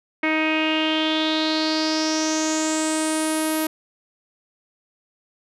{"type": "tone with low-pass filter sweep", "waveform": "sawtooth", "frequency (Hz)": 313.8, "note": "D#4", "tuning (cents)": 15, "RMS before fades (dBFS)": -22, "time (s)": [0.23, 3.67], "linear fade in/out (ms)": 5, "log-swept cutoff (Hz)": [2200, 12000], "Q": 5.9, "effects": []}